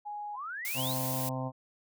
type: tone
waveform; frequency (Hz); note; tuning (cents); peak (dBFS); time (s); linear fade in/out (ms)
sine; 830.6; G#5; 0; -36; 0.05-0.37; 20
type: exponential sweep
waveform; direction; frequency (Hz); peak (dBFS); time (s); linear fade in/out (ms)
sine; up; 921 to 4435; -36; 0.33-0.96; 50
type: noise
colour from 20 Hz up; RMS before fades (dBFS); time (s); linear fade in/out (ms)
blue; -36; 0.65-1.29; 0
type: harmonic tone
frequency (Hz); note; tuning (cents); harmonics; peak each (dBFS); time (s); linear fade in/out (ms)
130; C3; -11; 1 / 2 / 4 / 5 / 6 / 7 / 8; -35 / -38 / -41 / -42 / -43 / -43 / -44; 0.74-1.52; 50
effects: none